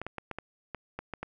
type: clicks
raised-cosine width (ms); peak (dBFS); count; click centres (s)
0.5; -21; 9; 0.016 / 0.066 / 0.183 / 0.313 / 0.386 / 0.747 / 0.99 / 1.137 / 1.23
effects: none